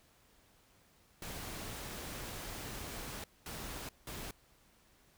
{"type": "noise bursts at uneven times", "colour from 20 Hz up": "pink", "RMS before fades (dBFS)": -44, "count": 3, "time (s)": [[1.22, 3.24], [3.46, 3.89], [4.07, 4.31]], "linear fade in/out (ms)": 2, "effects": ["pink hiss -67 dBFS RMS until 5.17 s"]}